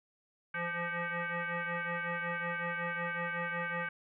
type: tone with frequency modulation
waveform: sine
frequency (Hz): 175.2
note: F3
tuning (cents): +6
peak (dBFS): -33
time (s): 0.54-3.89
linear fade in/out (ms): 5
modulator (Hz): 345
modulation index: 6
effects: none